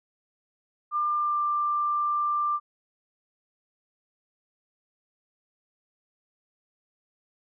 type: tone with pitch glide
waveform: sine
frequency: 1196 to 1185 Hz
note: D6 to D6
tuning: +31 to +15 cents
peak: -23 dBFS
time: 0.91-2.6 s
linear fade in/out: 50 ms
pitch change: -16 cents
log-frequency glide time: 1.15-1.4 s
effects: none